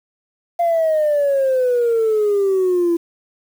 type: exponential sweep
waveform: sine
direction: down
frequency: 695 to 335.4 Hz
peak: -12 dBFS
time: 0.59-2.97 s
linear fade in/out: 10 ms
effects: tanh soft clip ceiling -11 dBFS + 7-bit